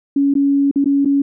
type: tone with dropouts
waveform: sine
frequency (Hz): 279.8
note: C#4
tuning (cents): +16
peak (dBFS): -11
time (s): 0.16-1.22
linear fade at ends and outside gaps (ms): 5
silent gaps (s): 0.34-0.352 / 0.713-0.758 / 0.844-0.857 / 1.049-1.056
effects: none